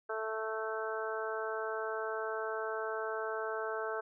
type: harmonic tone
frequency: 220 Hz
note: A3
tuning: in tune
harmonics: 2 / 3 / 4 / 5 / 6 / 7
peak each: -38 / -41 / -44 / -45 / -42 / -42 dBFS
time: 0.09-4.01 s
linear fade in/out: 10 ms
effects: none